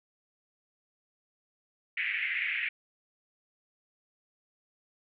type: band-pass noise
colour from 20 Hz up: pink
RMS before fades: -32 dBFS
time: 1.97-2.69 s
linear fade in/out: 5 ms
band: 1900 to 2500 Hz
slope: 48 dB/octave
effects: none